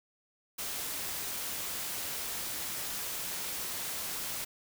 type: noise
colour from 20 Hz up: white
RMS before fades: -37 dBFS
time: 0.58-4.45 s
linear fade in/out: 10 ms
effects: none